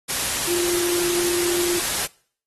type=tone in noise; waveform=sine; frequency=349.2 Hz; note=F4; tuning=in tune; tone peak=-23 dBFS; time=0.47-1.8 s; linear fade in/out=20 ms; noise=white; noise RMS=-24 dBFS; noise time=0.08-2.07 s; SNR=-2 dB; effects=noise-tail reverb RT60 0.5 s tail -23 dB re dry + AAC 32 kbps